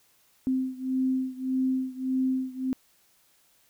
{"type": "beating tone pair", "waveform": "sine", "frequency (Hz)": [259.6, 261.3], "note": ["C4", "C4"], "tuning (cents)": [-13, -2], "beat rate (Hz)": 1.7, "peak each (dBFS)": [-27, -29], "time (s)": [0.47, 2.73], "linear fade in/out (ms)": 0, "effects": ["white hiss -64 dBFS RMS until 3.69 s"]}